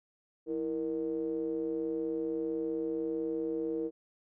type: ring-modulated tone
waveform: triangle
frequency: 70.8 Hz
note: C#2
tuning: 37 cents sharp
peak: -26 dBFS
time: 0.46-3.91 s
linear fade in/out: 50 ms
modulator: 397 Hz
effects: none